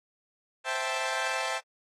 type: chord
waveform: 15% pulse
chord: A minor seventh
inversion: first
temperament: equal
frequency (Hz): 523.3 / 659.3 / 784 / 880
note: C5 / E5 / G5 / A5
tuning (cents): 0 / 0 / 0 / 0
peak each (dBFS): -28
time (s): 0.64-1.61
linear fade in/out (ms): 50
effects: low-pass 8000 Hz 12 dB/octave + AAC 32 kbps